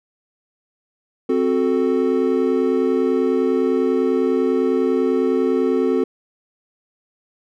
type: chord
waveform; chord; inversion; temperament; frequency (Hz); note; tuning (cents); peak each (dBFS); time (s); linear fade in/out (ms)
triangle; F# diminished; second; equal; 261.6 / 370 / 440; C4 / F#4 / A4; 0 / 0 / 0; -18; 1.29-6.04; 5
effects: none